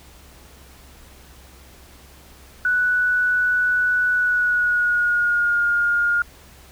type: tone with pitch glide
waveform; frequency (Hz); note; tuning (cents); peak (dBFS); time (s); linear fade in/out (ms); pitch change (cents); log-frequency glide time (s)
sine; 1480 to 1418.9; F#6 to F6; 0 to +27; -16; 2.65-6.22; 2; -73; 4.12-5.62
effects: added 66 Hz sine -48 dBFS peak until 6.71 s + pink hiss -48 dBFS RMS until 6.71 s